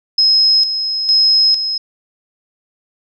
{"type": "tone with tremolo", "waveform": "sine", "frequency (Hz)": 5130, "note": "E8", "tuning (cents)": -48, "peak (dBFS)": -8, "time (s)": [0.18, 1.78], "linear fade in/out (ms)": 5, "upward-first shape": "square", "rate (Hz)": 1.1, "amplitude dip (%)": 60, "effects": []}